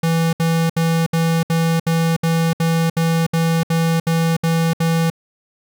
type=tone bursts; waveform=square; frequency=164.81 Hz; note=E3; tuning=in tune; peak=-15 dBFS; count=14; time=0.03-5.101 s; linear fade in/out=5 ms; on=300 ms; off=67 ms; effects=none